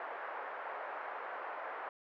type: band-pass noise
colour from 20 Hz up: pink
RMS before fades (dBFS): -43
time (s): 0-1.89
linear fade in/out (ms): 2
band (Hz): 560 to 1700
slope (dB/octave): 24
effects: none